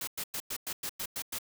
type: noise bursts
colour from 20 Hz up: white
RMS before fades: -36 dBFS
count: 9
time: 0.01-1.386 s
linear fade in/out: 5 ms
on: 64 ms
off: 100 ms
effects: none